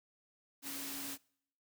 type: tone in noise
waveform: sine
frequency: 277.2 Hz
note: C#4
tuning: in tune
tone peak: -48 dBFS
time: 0.62-1.18 s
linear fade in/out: 50 ms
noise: white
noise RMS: -43 dBFS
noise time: 0.62-1.18 s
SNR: -8 dB
effects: noise-tail reverb RT60 0.7 s tail -26 dB re dry + high-pass 100 Hz 12 dB/octave